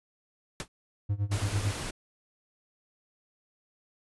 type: noise with exponential decay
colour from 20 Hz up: pink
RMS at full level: -29 dBFS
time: 0.6-0.68 s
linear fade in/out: 1 ms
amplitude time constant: 16 ms
type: tone with tremolo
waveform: triangle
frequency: 101.8 Hz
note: G#2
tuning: 34 cents flat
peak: -22 dBFS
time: 1.09-1.73 s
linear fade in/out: 10 ms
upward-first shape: sine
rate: 9 Hz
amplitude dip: 90%
type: noise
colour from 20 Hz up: pink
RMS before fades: -36 dBFS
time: 1.31-1.91 s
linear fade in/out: 10 ms
effects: resampled to 24000 Hz